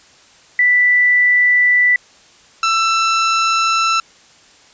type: tone pair in turn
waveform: sine / sawtooth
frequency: 1975.5 / 1332.3 Hz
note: B6 / E6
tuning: 0 / +18 cents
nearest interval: perfect fifth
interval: 682 cents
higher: first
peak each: -9 dBFS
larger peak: neither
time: 0.59-1.96 / 2.63-4 s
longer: neither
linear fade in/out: 2 ms
effects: white hiss -47 dBFS RMS until 4.73 s + resampled to 16000 Hz